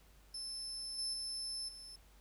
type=tone with level steps; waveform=35% pulse; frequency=5270 Hz; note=E8; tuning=1 cent flat; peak=-39 / -34 / -37 / -47 dBFS; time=0.34-1.96 s; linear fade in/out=5 ms; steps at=0.98 / 1.13 / 1.68 s; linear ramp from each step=10 ms; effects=added 50 Hz sine -62 dBFS peak until 2.2 s + pink hiss -67 dBFS RMS until 2.2 s